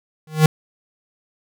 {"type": "tone with exponential growth", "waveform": "square", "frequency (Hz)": 155.56, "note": "D#3", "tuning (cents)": 0, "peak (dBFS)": -6, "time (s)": [0.27, 0.46], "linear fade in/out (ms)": 2, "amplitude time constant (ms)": 40, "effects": []}